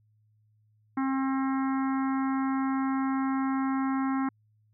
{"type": "harmonic tone", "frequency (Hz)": 267.5, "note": "C4", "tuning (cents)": 38, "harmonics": [1, 3, 4, 5, 6, 7, 8], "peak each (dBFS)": [-26, -36, -36, -39, -45, -45, -48], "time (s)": [0.97, 4.29], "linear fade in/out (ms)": 5, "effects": ["added 107 Hz sine -63 dBFS peak until 4.73 s"]}